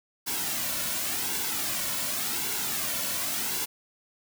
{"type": "noise with flanger", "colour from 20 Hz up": "white", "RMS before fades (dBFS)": -30, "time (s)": [0.26, 3.66], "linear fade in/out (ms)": 20, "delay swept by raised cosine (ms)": [1.6, 2.5], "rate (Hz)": 0.9, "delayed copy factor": -0.6, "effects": []}